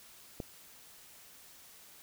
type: click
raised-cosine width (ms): 2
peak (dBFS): -24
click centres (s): 0.402
effects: white hiss -56 dBFS RMS until 2.02 s